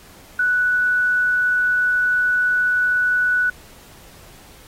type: tone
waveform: sine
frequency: 1480 Hz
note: F#6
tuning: in tune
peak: -15 dBFS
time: 0.39-3.5 s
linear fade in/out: 5 ms
effects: pink hiss -46 dBFS RMS until 4.67 s + AAC 48 kbps